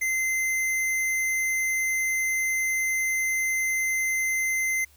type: tone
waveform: square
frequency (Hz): 2071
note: C7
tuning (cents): -18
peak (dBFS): -24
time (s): 0.01-4.85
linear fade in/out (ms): 10
effects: added 72 Hz sine -57 dBFS peak until 4.96 s + white hiss -59 dBFS RMS until 4.96 s